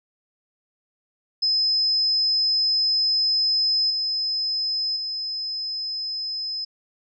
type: tone with level steps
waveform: sine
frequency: 5100 Hz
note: D#8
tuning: 42 cents sharp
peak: -18 / -22 / -26 dBFS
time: 1.42-6.65 s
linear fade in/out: 10 ms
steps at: 3.9 / 4.96 s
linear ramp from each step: 5 ms
effects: none